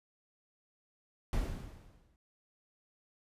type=noise with exponential decay; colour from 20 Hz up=brown; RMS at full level=-31 dBFS; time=1.33-2.16 s; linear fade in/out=1 ms; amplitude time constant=180 ms; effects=resampled to 32000 Hz